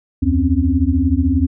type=tone cluster; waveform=sine; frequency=74.4 / 87.6 / 257.3 / 273.7 Hz; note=D2 / F2 / C4 / C#4; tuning=+23 / +6 / -29 / -22 cents; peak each=-18 dBFS; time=0.22-1.47 s; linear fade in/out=10 ms; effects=none